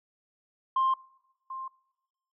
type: tone with echo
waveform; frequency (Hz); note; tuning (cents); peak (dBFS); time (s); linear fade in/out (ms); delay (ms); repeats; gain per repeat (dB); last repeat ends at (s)
sine; 1055; C6; +14; -21; 0.76-0.94; 5; 740; 1; -14; 1.68
effects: noise-tail reverb RT60 1.0 s tail -23 dB re dry + tanh soft clip ceiling -19 dBFS